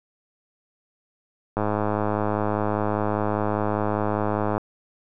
click train, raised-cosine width 1 ms, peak -10 dBFS, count 317, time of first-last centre 1.57-4.58 s, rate 105 Hz, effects none

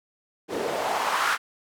white noise with band-pass filter sweep, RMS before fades -26 dBFS, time 0.48-1.38 s, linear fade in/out 50 ms, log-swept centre 370 to 1500 Hz, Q 2.5, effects none

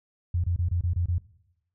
sine tone bursts, 87.31 Hz, F2, in tune, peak -22 dBFS, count 7, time 0.34-1.183 s, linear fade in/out 5 ms, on 99 ms, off 25 ms, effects noise-tail reverb RT60 0.9 s tail -20 dB re dry

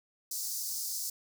pink high-pass noise, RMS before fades -36 dBFS, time 0.31-1.1 s, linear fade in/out 5 ms, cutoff 4800 Hz, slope 48 dB/octave, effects none

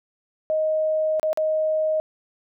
sine tone with dropouts, 625 Hz, D#5, 8 cents sharp, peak -19 dBFS, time 0.5-2 s, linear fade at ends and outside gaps 0 ms, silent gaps 1.197-1.23 / 1.33-1.374 s, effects none

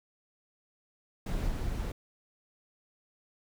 brown noise with level steps, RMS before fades -31 / -33 dBFS, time 1.26-1.92 s, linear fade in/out 5 ms, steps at 1.48 s, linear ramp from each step 10 ms, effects none

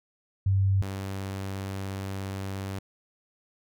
sine / sawtooth tone pair in turn, 97 / 97 Hz, G2 / G2, -18 / -18 cents, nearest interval unison, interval 0 cents, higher neither, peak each -20 / -28 dBFS, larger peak first, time 0.46-0.82 / 0.82-2.79 s, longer second, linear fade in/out 5 ms, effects none

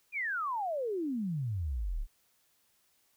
sine exponential sweep, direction down, 2489 to 31 Hz, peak -31 dBFS, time 0.12-2.07 s, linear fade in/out 50 ms, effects white hiss -71 dBFS RMS until 3.16 s

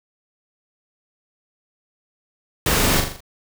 pink noise with echo, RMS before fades -19 dBFS, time 2.66-3 s, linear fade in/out 2 ms, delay 41 ms, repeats 5, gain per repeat -5 dB, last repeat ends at 3.205 s, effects none

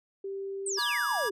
sine tone, 391.6 Hz, G4, 2 cents flat, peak -33 dBFS, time 0.24-0.79 s, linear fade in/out 5 ms
sine exponential sweep, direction down, 8870 to 370 Hz, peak -30 dBFS, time 0.66-1.31 s, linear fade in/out 5 ms
square chord, G# diminished, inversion first, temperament equal with one note detuned, 963.5 / 1174.7 / 1661.2 Hz, B5 / D6 / G#6, -43 / 0 / 0 cents, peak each -36 / -35 / -32 dBFS, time 0.77-1.3 s, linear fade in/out 20 ms
5% pulse tone with exponential growth, 85.9 Hz, F2, 28 cents flat, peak -40 dBFS, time 1.1-1.27 s, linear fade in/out 0 ms, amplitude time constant 35 ms
effects resampled to 32000 Hz

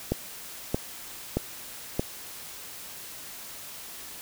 click train, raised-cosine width 2 ms, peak -11 dBFS, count 4, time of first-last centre 0.12-1.995 s, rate 1.6 Hz, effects white hiss -42 dBFS RMS until 4.21 s

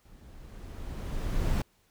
brown noise with level ramp, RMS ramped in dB -53 to -25 dBFS, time 0.05-1.62 s, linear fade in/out 5 ms, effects pink hiss -68 dBFS RMS until 1.9 s

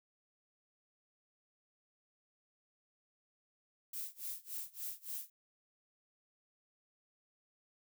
violet noise with tremolo, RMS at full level -41 dBFS, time 3.93-5.3 s, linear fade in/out 5 ms, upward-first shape sine, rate 3.5 Hz, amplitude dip 95%, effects none

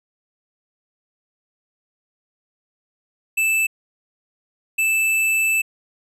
square tone bursts at uneven times, 2637 Hz, E7, in tune, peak -17 dBFS, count 2, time 3.37-3.67 / 4.78-5.62 s, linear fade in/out 10 ms, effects resampled to 32000 Hz

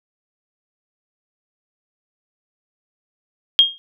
sine tone with exponential decay, 3236 Hz, G#7, 46 cents flat, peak -4 dBFS, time 3.59-3.78 s, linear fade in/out 0 ms, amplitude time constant 40 ms, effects none

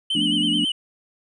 triangle tone with vibrato, 3000 Hz, F#7, 23 cents sharp, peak -19 dBFS, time 0.1-0.72 s, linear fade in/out 5 ms, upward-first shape sine, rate 9.2 Hz, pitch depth 73 cents each way
sine chord, B half-diminished seventh, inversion second, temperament equal, 174.61 / 220 / 246.9 / 293.7 Hz, F3 / A3 / B3 / D4, 0 / 0 / 0 / 0 cents, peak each -29 / -26 / -30 / -24 dBFS, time 0.15-0.65 s, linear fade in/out 5 ms
effects resampled to 24000 Hz

